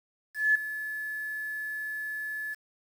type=tone with ADSR envelope; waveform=sine; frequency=1722 Hz; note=A6; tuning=38 cents flat; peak=-18 dBFS; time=0.34-2.55 s; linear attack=210 ms; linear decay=7 ms; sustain=-14 dB; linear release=20 ms; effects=8-bit